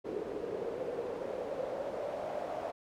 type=noise with band-pass filter sweep; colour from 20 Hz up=pink; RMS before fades=-38 dBFS; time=0.04-2.72 s; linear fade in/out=20 ms; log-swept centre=410 to 650 Hz; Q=5; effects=none